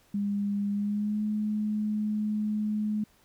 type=tone with pitch glide; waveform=sine; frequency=202.5 to 212 Hz; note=G#3 to G#3; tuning=-43 to +36 cents; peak=-26 dBFS; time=0.14-3.04 s; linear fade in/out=5 ms; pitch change=+79 cents; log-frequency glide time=0.71-1.22 s; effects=pink hiss -63 dBFS RMS until 3.24 s